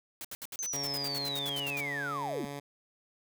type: noise bursts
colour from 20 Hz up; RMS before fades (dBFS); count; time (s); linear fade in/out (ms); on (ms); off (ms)
white; -41; 16; 0.21-1.806; 0; 36; 68
type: linear sweep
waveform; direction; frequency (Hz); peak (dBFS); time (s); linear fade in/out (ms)
sine; down; 6272 to 202.1; -33; 0.59-2.45; 0
type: tone with pitch glide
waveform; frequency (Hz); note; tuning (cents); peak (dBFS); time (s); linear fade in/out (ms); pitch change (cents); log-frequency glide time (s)
10% pulse; 140.7 to 142.33; C#3 to C#3; +26 to +46; -30; 0.73-2.6; 10; +20; 1.65-1.81
effects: none